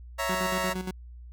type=chord; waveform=20% pulse; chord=A# diminished; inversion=first; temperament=equal; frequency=554.4 / 659.3 / 932.3 Hz; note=C#5 / E5 / A#5; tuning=0 / 0 / 0 cents; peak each=-27 dBFS; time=0.18-0.74 s; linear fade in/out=20 ms
type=tone with tremolo; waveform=30% pulse; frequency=185 Hz; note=F#3; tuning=in tune; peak=-27 dBFS; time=0.29-0.91 s; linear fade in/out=5 ms; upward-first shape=square; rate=8.6 Hz; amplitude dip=65%
effects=added 60 Hz sine -42 dBFS peak until 1.32 s